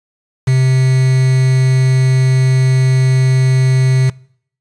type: tone with quantisation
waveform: triangle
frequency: 130.3 Hz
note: C3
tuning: 7 cents flat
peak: -6 dBFS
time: 0.47-4.1 s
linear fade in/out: 10 ms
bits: 4
effects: noise-tail reverb RT60 0.6 s tail -23 dB re dry + resampled to 22050 Hz